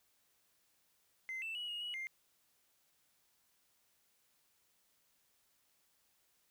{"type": "tone with pitch steps", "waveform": "triangle", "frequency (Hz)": [2068, 2661, 2922, 2869, 2919, 2106], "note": ["C7", "E7", "F#7", "F7", "F#7", "C7"], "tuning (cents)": [-21, 16, -22, 46, -24, 11], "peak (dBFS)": -37, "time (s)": [1.29, 2.07], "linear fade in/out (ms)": 0, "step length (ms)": 130, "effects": ["tanh soft clip ceiling -36 dBFS", "white hiss -75 dBFS RMS until 6.5 s"]}